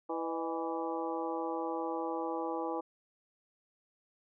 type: harmonic tone with a mistuned harmonic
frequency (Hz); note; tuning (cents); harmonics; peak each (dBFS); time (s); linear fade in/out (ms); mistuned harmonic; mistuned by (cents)
164.81; E3; 0; 2 / 3 / 4 / 5 / 6 / 7; -38 / -38 / -44 / -39 / -43 / -44; 0.09-2.81; 10; 4; -94
effects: none